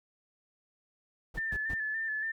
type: noise bursts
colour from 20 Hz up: brown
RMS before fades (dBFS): -39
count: 3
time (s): 1.34-1.745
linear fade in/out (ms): 10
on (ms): 55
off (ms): 120
type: tone with vibrato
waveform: sine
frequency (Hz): 1760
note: A6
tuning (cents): 0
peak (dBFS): -31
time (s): 1.37-2.32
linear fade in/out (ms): 10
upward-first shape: square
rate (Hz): 3.5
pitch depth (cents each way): 32
effects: none